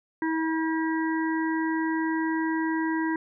harmonic tone, 321.4 Hz, E4, 44 cents flat, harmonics 1 / 3 / 5 / 6, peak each -25 / -32 / -35 / -36 dBFS, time 0.22-3.16 s, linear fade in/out 2 ms, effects none

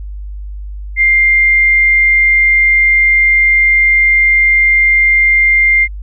sine tone, 2100 Hz, C7, 6 cents sharp, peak -6 dBFS, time 0.96-5.88 s, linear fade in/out 50 ms, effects added 50 Hz sine -22 dBFS peak until 6.02 s

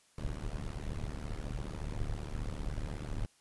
brown noise with amplitude modulation, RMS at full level -34 dBFS, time 0.18-3.26 s, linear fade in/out 2 ms, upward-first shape sine, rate 74.7 Hz, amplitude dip 100%, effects white hiss -67 dBFS RMS until 3.4 s + resampled to 24000 Hz

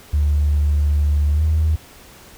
triangle tone with pitch glide, 73.42 to 78.24 Hz, D2 to D#2, 0 to +10 cents, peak -10 dBFS, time 0.13-1.76 s, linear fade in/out 10 ms, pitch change +110 cents, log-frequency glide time 1.32-1.43 s, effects tanh soft clip ceiling -11 dBFS + pink hiss -44 dBFS RMS until 2.37 s

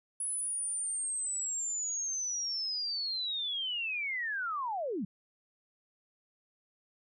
sine linear sweep, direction down, 10310 to 164.81 Hz, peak -32 dBFS, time 0.2-5.05 s, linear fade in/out 5 ms, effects none

